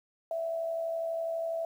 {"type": "tone with amplitude modulation", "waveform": "sine", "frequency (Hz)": 660, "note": "E5", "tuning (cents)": 2, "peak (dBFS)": -28, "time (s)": [0.31, 1.65], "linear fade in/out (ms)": 2, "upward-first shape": "sine", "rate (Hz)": 72.1, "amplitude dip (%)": 45, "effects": ["10-bit"]}